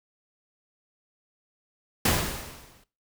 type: noise with exponential decay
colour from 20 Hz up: pink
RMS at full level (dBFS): -20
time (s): 2.05-2.84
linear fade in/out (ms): 5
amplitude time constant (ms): 170
effects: noise-tail reverb RT60 0.3 s tail -18 dB re dry